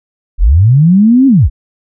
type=linear two-way sweep; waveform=sine; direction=up then down; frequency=32.7 to 277.2 to 32.7 Hz; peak=-3 dBFS; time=0.38-1.5 s; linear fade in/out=50 ms; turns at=1.27 s; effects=none